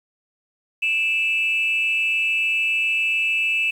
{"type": "tone with amplitude modulation", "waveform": "sine", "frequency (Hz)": 2637, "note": "E7", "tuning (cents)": 0, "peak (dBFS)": -14, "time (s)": [0.82, 3.71], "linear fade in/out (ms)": 10, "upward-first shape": "sine", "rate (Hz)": 253, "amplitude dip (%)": 70, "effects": ["tanh soft clip ceiling -12 dBFS", "8-bit"]}